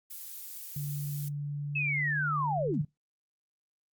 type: noise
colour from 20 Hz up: violet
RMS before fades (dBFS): -42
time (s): 0.1-1.29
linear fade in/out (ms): 10
type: tone with pitch glide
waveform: sine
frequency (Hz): 144.8 to 148.61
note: D3 to D3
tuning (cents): -24 to +21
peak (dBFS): -32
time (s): 0.76-2.85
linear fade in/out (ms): 5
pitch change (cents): +45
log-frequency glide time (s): 1.88-2.17
type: linear sweep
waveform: sine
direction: down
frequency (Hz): 2637 to 116.54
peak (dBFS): -28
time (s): 1.75-2.82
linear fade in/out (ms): 10
effects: noise-tail reverb RT60 0.2 s tail -25 dB re dry + Opus 48 kbps